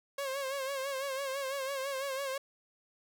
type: tone with vibrato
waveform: sawtooth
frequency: 543 Hz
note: C#5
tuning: 36 cents flat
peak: -30 dBFS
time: 0.18-2.38 s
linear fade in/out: 5 ms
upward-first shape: sine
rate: 6 Hz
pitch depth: 65 cents each way
effects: none